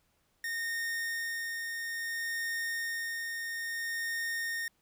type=tone with tremolo; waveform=45% pulse; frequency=1839 Hz; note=A#6; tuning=24 cents flat; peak=-32 dBFS; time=0.44-4.68 s; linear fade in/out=2 ms; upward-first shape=sine; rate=0.59 Hz; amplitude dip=30%; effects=pink hiss -73 dBFS RMS until 4.81 s